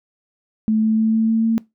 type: tone with pitch steps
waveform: sine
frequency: 218.1 / 219.6 / 221.1 / 222.7 / 224.2 / 225.8 Hz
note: A3 / A3 / A3 / A3 / A3 / A3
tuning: -15 / -3 / +9 / +21 / +33 / +45 cents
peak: -14 dBFS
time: 0.68-1.58 s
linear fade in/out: 0 ms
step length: 150 ms
effects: noise-tail reverb RT60 0.2 s tail -22 dB re dry